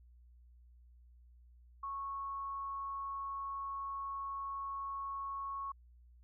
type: tone with amplitude modulation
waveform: sine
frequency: 1102 Hz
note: C#6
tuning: 11 cents flat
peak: -37 dBFS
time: 1.83-5.72 s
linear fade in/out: 5 ms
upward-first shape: sine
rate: 219 Hz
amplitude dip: 25%
effects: added 60 Hz sine -58 dBFS peak until 6.23 s